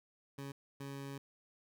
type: tone bursts at uneven times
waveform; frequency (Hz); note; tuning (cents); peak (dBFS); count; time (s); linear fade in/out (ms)
20% pulse; 138.59; C#3; 0; -38; 2; 0.38-0.52 / 0.8-1.18; 5
effects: none